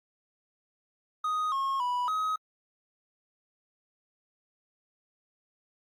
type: tone with pitch steps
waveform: triangle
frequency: 1247 / 1084 / 983 / 1267 Hz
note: D#6 / C#6 / B5 / D#6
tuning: +3 / -39 / -8 / +31 cents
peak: -25 dBFS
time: 1.24-2.36 s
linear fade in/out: 5 ms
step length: 280 ms
effects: AAC 64 kbps